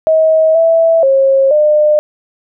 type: tone with pitch steps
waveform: sine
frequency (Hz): 636 / 658 / 540 / 603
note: D#5 / E5 / C#5 / D5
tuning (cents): +38 / -3 / -45 / +46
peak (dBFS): -6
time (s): 0.07-1.99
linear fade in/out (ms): 0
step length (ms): 480
effects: none